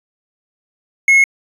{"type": "tone", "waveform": "triangle", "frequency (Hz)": 2173, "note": "C#7", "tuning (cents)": -35, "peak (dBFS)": -5, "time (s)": [1.08, 1.24], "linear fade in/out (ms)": 2, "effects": ["resampled to 32000 Hz"]}